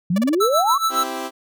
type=exponential sweep; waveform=sine; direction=up; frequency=164.81 to 1174.7 Hz; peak=-16 dBFS; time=0.1-0.78 s; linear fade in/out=5 ms
type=tone bursts; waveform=sawtooth; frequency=578 Hz; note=D5; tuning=28 cents flat; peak=-19 dBFS; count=4; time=0.16-0.35 s; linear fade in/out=5 ms; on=22 ms; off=34 ms
type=tone with tremolo; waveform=square; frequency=1318.5 Hz; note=E6; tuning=in tune; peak=-16 dBFS; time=0.4-1.04 s; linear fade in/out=10 ms; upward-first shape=sine; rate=7.1 Hz; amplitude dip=80%
type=chord; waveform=15% pulse; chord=C major; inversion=none; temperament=equal; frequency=261.6 / 329.6 / 392 Hz; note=C4 / E4 / G4; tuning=0 / 0 / 0 cents; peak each=-24 dBFS; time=0.89-1.31 s; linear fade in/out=50 ms
effects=none